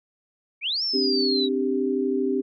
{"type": "linear two-way sweep", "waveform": "sine", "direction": "up then down", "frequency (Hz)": [2181, 5480, 3808], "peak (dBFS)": -23, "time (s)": [0.61, 1.49], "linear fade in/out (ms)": 50, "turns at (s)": 0.83}
{"type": "chord", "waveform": "sine", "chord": "C suspended second", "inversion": "none", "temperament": "just", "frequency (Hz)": [261.6, 294.3, 392.4], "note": ["C4", "D4", "G4"], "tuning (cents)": [0, 4, 2], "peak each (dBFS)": [-25, -29, -24], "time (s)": [0.93, 2.42], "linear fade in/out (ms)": 20}
{"effects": []}